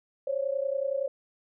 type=tone pair together; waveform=sine; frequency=536 / 566.7 Hz; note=C5 / C#5; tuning=+42 / +38 cents; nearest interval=minor second; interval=96 cents; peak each=-29 / -30 dBFS; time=0.27-1.08 s; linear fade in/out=5 ms; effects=none